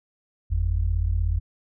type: tone pair together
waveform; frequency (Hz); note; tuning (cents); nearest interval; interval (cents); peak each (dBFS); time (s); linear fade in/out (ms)
sine; 48.57 / 85; G1 / F2; -15 / -46; minor seventh; 969; -23; 0.5-1.4; 20
effects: none